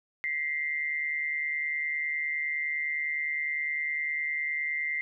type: tone pair together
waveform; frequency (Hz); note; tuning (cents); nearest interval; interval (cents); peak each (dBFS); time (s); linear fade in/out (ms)
sine; 1943.2 / 2093; B6 / C7; -29 / 0; minor second; 129; -35 / -29; 0.24-5.01; 0
effects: none